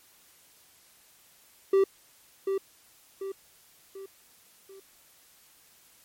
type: tone with echo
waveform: triangle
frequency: 388.9 Hz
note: G4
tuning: 14 cents flat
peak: -16 dBFS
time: 1.73-1.84 s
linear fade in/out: 5 ms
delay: 740 ms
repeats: 4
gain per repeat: -7 dB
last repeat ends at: 4.8 s
effects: white hiss -59 dBFS RMS until 6.04 s + MP3 64 kbps